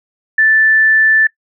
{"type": "tone", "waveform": "sine", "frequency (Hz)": 1760, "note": "A6", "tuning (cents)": 0, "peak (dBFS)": -7, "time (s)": [0.38, 1.27], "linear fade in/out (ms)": 5, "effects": ["noise-tail reverb RT60 0.1 s tail -21 dB re dry"]}